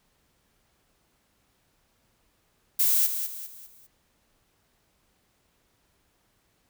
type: noise with echo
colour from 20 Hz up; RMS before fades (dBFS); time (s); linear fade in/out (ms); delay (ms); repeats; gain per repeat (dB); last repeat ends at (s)
violet; -22; 2.79-3.07; 10; 200; 4; -8; 3.87
effects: pink hiss -69 dBFS RMS until 6.69 s